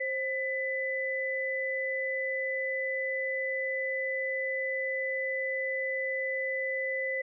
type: tone pair together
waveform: sine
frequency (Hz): 529 / 1999.2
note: C5 / B6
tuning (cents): +19 / +21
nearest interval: octave + major seventh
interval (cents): 2302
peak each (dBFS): -33 / -31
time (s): 0-7.22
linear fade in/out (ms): 10
effects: none